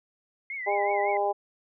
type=tone with vibrato; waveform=sine; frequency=2093 Hz; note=C7; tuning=in tune; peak=-32 dBFS; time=0.5-1.17 s; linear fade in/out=2 ms; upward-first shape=triangle; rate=5.4 Hz; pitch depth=130 cents each way
type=harmonic tone; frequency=202.5 Hz; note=G#3; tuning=43 cents flat; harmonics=2 / 3 / 4 / 5; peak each=-29 / -29 / -26 / -38 dBFS; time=0.66-1.33 s; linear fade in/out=20 ms
effects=none